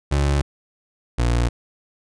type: tone pair in turn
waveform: 30% pulse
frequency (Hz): 70.8 / 59.07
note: C#2 / A#1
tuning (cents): +37 / +24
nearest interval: minor third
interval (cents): 313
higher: first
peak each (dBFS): -14 / -14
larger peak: neither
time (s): 0.11-0.42 / 1.18-1.49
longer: neither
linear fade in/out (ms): 10
effects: resampled to 22050 Hz